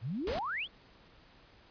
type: exponential sweep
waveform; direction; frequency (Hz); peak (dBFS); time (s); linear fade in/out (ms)
sine; up; 100.4 to 3588; -33; 0.01-0.68; 50
type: noise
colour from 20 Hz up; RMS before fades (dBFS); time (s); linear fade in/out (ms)
pink; -38; 0.27-0.39; 2
effects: pink hiss -60 dBFS RMS until 1.7 s + resampled to 11025 Hz